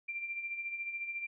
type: tone with tremolo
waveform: sine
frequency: 2367 Hz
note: D7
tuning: 13 cents sharp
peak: -34 dBFS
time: 0.08-1.27 s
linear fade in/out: 10 ms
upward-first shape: sine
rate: 14 Hz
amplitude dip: 55%
effects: none